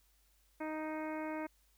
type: harmonic tone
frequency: 311.1 Hz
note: D#4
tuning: in tune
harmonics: 1 / 2 / 3 / 4 / 5 / 6 / 7 / 8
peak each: -40 / -43 / -45 / -52 / -51 / -55 / -51 / -58 dBFS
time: 0.6-1.47 s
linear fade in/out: 10 ms
effects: added 50 Hz sine -70 dBFS peak until 1.77 s + white hiss -73 dBFS RMS until 1.77 s